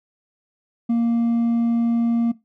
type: tone with hard clipping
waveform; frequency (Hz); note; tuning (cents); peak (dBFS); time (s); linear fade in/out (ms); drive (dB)
sine; 233.1; A#3; 0; -17; 0.89-2.32; 10; 2
effects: noise-tail reverb RT60 0.2 s tail -18 dB re dry